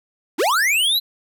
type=linear sweep; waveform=square; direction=up; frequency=239.1 to 4109 Hz; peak=-16 dBFS; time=0.38-1 s; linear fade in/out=20 ms; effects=none